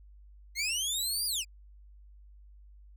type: linear two-way sweep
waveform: 20% pulse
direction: up then down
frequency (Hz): 2054 to 4900 to 2334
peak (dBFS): -24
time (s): 0.55-1.45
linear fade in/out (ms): 50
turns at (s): 1.26
effects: added 50 Hz sine -51 dBFS peak until 2.96 s